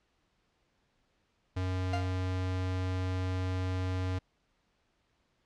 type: tone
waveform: square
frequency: 92.5 Hz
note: F#2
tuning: in tune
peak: -31 dBFS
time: 1.56-4.19 s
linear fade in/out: 10 ms
type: tone with exponential decay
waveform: 40% pulse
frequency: 698.5 Hz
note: F5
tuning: in tune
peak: -29 dBFS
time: 1.93-2.16 s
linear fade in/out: 5 ms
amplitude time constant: 48 ms
effects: pink hiss -74 dBFS RMS until 5.45 s + low-pass 5000 Hz 12 dB/octave